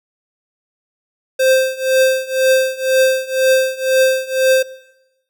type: tone with tremolo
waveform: square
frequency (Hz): 523.3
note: C5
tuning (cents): 0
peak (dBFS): -9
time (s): 1.39-4.63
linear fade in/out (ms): 10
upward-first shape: triangle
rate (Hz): 2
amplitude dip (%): 90
effects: noise-tail reverb RT60 1.0 s tail -20 dB re dry